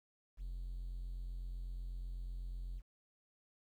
triangle tone, 44.03 Hz, F1, 15 cents sharp, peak -38 dBFS, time 0.37-2.82 s, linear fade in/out 50 ms, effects tanh soft clip ceiling -34 dBFS + 12-bit

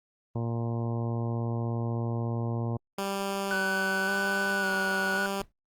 harmonic tone, 116.7 Hz, A#2, 2 cents sharp, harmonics 1 / 2 / 3 / 4 / 5 / 6 / 7 / 8 / 9, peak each -29 / -35 / -39 / -41 / -43 / -45 / -46 / -47 / -48 dBFS, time 0.35-2.77 s, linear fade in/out 5 ms
10% pulse tone with vibrato, 194.8 Hz, G3, 11 cents flat, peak -21 dBFS, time 2.98-5.42 s, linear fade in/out 5 ms, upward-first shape square, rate 0.91 Hz, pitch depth 18 cents each way
triangle tone with pitch glide, 1497 to 1465.3 Hz, F#6 to F#6, +20 to -17 cents, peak -26 dBFS, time 3.51-5.26 s, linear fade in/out 0 ms, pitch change -37 cents, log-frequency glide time 4.47-4.7 s
brown noise with exponential decay, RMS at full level -36 dBFS, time 5.4-5.52 s, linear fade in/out 0 ms, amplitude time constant 25 ms
effects Opus 24 kbps

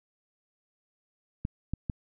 clicks, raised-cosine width 5 ms, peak -18 dBFS, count 3, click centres 1.451 / 1.736 / 1.898 s, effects none

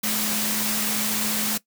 sine tone in noise, 213.4 Hz, G#3, 47 cents sharp, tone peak -30 dBFS, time 0.03-1.58 s, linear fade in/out 10 ms, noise white, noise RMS -25 dBFS, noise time 0.03-1.58 s, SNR -8 dB, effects noise-tail reverb RT60 0.1 s tail -19 dB re dry + high-pass 100 Hz 12 dB/octave

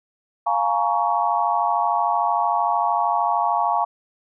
sine chord, Bb minor seventh, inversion second, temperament just, 699.2 / 839.1 / 932.3 / 1118.8 Hz, F5 / Ab5 / Bb5 / Db6, +2 / +18 / 0 / +16 cents, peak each -23 / -23 / -23 / -24 dBFS, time 0.46-3.85 s, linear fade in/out 10 ms, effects none

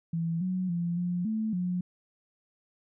sine tone with pitch steps, 166 / 184.4 / 171.8 / 176.9 / 218.8 / 179.6 Hz, E3 / F#3 / F3 / F3 / A3 / F3, +12 / -6 / -28 / +23 / -9 / +49 cents, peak -27 dBFS, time 0.13-1.81 s, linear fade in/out 5 ms, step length 280 ms, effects none

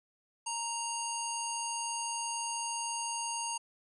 harmonic tone, 931 Hz, A#5, 2 cents flat, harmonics 1 / 3 / 5 / 7 / 9 / 10, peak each -37 / -42 / -45 / -40 / -44 / -42 dBFS, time 0.46-3.58 s, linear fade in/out 10 ms, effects none

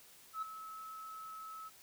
sine tone with ADSR envelope, 1297 Hz, E6, 28 cents flat, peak -33 dBFS, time 0.33-1.7 s, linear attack 93 ms, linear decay 7 ms, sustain -12 dB, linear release 27 ms, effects tanh soft clip ceiling -33 dBFS + white hiss -60 dBFS RMS until 1.82 s

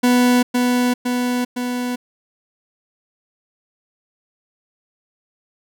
40% pulse tone with echo, 246.9 Hz, B3, in tune, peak -11 dBFS, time 0.03-0.43 s, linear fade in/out 10 ms, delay 510 ms, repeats 3, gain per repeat -3 dB, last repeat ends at 1.96 s, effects none

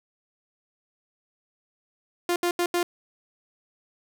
sawtooth tone bursts at uneven times, 350 Hz, F4, 4 cents sharp, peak -18 dBFS, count 4, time 2.29-2.36 / 2.43-2.51 / 2.59-2.66 / 2.74-2.83 s, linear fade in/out 2 ms, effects none

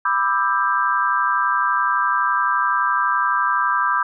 sine chord, E minor seventh, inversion second, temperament just, 988.9 / 1186.7 / 1318.5 / 1582.2 Hz, B5 / D6 / E6 / G6, +2 / +18 / 0 / +16 cents, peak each -22 / -20 / -24 / -22 dBFS, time 0.05-4.03 s, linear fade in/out 5 ms, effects none

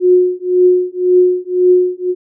sine tone with tremolo, 362.5 Hz, F#4, 35 cents flat, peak -4 dBFS, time 0-2.15 s, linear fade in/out 50 ms, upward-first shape triangle, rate 1.9 Hz, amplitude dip 100%, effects none

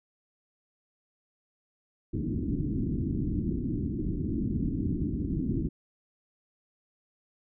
white low-pass noise, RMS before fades -30 dBFS, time 2.13-5.69 s, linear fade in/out 10 ms, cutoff 320 Hz, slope 48 dB/octave, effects none

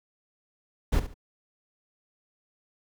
brown noise with echo, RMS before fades -22 dBFS, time 0.92-1 s, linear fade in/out 10 ms, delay 71 ms, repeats 2, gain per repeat -12 dB, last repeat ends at 1.142 s, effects none

